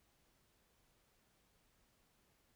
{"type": "silence", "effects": ["pink hiss -75 dBFS RMS until 2.55 s"]}